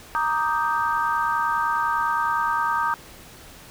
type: chord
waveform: sine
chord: Eb major seventh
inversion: second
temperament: equal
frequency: 932.3 / 1174.7 / 1244.5 / 1568 Hz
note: Bb5 / D6 / Eb6 / G6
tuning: 0 / 0 / 0 / 0 cents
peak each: -24 / -29 / -25 / -27 dBFS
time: 0.15-2.94 s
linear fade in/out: 0 ms
effects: pink hiss -45 dBFS RMS until 3.7 s